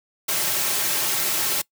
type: noise with comb filter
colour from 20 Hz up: white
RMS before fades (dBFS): -23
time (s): 0.28-1.62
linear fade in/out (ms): 10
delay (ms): 4.1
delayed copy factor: -0.55
effects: noise-tail reverb RT60 0.1 s tail -22 dB re dry + high-pass 150 Hz 12 dB/octave